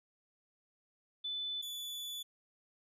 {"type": "tone pair in turn", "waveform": ["sine", "40% pulse"], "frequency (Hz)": [3500, 3462], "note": ["A7", "A7"], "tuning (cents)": [-10, -29], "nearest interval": "unison", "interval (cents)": 19, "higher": "first", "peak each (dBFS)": [-36, -39], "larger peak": "first", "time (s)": [[1.24, 1.62], [1.62, 2.23]], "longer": "second", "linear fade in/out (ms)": 10, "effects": []}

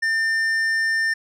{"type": "tone with hard clipping", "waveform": "triangle", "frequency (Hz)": 1800, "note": "A6", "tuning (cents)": 39, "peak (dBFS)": -20, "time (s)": [0.02, 1.14], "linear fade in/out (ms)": 10, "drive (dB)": 10, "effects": []}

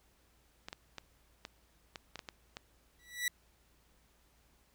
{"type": "clicks", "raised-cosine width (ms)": 0.2, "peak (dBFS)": -25, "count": 9, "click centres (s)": [0.685, 0.729, 0.983, 1.451, 1.958, 2.157, 2.192, 2.288, 2.569]}
{"type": "tone with exponential growth", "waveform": "sawtooth", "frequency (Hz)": 1954, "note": "B6", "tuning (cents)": -19, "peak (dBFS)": -25, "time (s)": [2.99, 3.28], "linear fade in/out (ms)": 2, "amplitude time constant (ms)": 63}
{"effects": ["added 57 Hz sine -70 dBFS peak until 4.74 s", "pink hiss -70 dBFS RMS until 4.74 s"]}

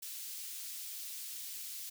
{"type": "high-pass noise", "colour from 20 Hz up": "white", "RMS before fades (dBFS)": -44, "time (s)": [0.02, 1.9], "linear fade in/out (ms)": 10, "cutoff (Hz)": 3300, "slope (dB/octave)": 12, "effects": []}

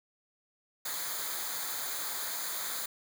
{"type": "noise with comb filter", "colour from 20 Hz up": "white", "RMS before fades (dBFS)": -36, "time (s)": [0.85, 2.86], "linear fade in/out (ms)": 5, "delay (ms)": 0.36, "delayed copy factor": -0.75, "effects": []}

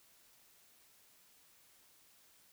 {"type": "silence", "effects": ["white hiss -66 dBFS RMS until 2.52 s"]}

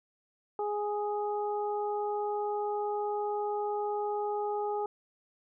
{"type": "harmonic tone", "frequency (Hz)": 415.3, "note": "G#4", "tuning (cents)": 0, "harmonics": [1, 2, 3], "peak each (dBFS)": [-32, -33, -43], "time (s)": [0.59, 4.86], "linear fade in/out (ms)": 2, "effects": []}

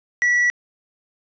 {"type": "tone", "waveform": "triangle", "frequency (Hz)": 1946, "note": "B6", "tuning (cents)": -26, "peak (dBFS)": -13, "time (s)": [0.22, 0.5], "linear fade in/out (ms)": 0, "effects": ["resampled to 16000 Hz", "9-bit"]}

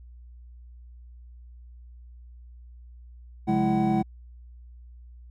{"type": "tone cluster", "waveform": "triangle", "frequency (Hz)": [137.7, 180, 209.4, 330.4, 754], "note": ["C#3", "F#3", "G#3", "E4", "F#5"], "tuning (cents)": [-11, -47, 15, 4, 32], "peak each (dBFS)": [-28, -29, -22, -25, -26], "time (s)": [3.47, 4.03], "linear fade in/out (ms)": 20, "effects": ["added 60 Hz sine -44 dBFS peak until 5.3 s"]}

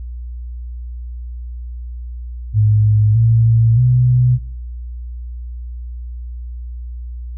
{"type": "tone with pitch steps", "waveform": "sine", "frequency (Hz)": [106.4, 114, 124.7], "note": ["G#2", "A#2", "B2"], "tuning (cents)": [42, -38, 17], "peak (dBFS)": -9, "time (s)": [2.53, 4.39], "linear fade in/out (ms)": 50, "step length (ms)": 620, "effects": ["noise-tail reverb RT60 0.5 s tail -21 dB re dry", "added 60 Hz sine -25 dBFS peak until 7.37 s"]}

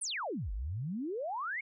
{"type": "exponential two-way sweep", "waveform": "sine", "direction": "down then up", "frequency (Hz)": [10548, 44.95, 2259], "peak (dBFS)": -34, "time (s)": [0.01, 1.61], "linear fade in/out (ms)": 10, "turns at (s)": 0.52, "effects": []}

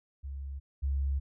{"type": "tone pair in turn", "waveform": "sine", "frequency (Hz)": [68.8, 68.8], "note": ["C#2", "C#2"], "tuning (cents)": [-12, -12], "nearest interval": "unison", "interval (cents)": 0, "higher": "neither", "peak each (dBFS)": [-36, -27], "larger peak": "second", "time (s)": [[0.23, 0.6], [0.82, 1.2]], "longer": "second", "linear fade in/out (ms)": 20, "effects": []}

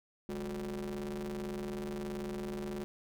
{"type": "ring-modulated tone", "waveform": "40% pulse", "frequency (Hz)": 78.4, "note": "D#2", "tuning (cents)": 14, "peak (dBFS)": -33, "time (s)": [0.29, 2.84], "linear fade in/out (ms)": 0, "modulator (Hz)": 285, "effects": []}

